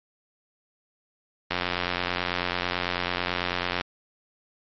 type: click train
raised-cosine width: 0.3 ms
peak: -9 dBFS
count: 206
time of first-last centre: 1.51-3.811 s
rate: 89.1 Hz
effects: MP3 32 kbps